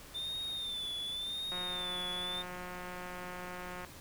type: tone with vibrato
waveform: triangle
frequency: 3574 Hz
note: A7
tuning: 26 cents sharp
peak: -35 dBFS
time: 0.14-2.43 s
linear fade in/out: 20 ms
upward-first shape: sine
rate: 0.9 Hz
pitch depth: 74 cents each way
type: click train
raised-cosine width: 0.5 ms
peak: -29 dBFS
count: 420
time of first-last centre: 1.52-3.848 s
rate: 180 Hz
effects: pink hiss -52 dBFS RMS until 4 s